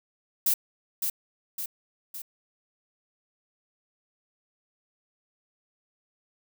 violet noise with echo, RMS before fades -23 dBFS, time 0.46-0.54 s, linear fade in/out 5 ms, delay 560 ms, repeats 3, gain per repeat -5 dB, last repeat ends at 2.22 s, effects none

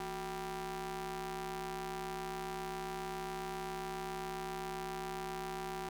sawtooth ring-modulated tone, 201.9 Hz, G#3, 49 cents flat, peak -32 dBFS, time 0-5.89 s, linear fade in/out 2 ms, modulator 572 Hz, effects none

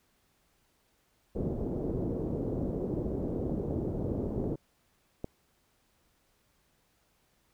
white low-pass noise, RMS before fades -33 dBFS, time 1.35-4.56 s, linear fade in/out 10 ms, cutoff 450 Hz, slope 24 dB/octave
clicks, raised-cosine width 2 ms, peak -21 dBFS, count 4, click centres 3.496 / 3.709 / 4.441 / 5.244 s
effects pink hiss -71 dBFS RMS until 7.53 s

